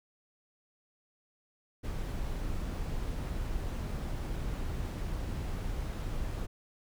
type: noise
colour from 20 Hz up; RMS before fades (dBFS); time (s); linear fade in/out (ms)
brown; -35; 1.83-6.47; 20
effects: none